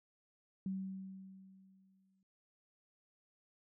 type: tone with exponential decay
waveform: sine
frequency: 190.9 Hz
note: G3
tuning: 46 cents flat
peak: -35 dBFS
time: 0.66-2.23 s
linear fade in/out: 2 ms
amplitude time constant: 340 ms
effects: none